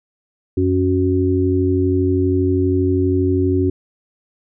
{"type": "harmonic tone", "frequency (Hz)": 92.5, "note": "F#2", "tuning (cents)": 0, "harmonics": [1, 3, 4], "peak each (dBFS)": [-18, -18, -18], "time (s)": [0.57, 3.7], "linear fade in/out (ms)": 5, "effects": []}